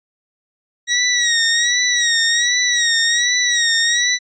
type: tone with vibrato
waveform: 15% pulse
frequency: 1904 Hz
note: A#6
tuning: 36 cents sharp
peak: -7 dBFS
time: 0.87-4.19 s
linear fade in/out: 50 ms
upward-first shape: sine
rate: 1.3 Hz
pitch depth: 66 cents each way
effects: resampled to 16000 Hz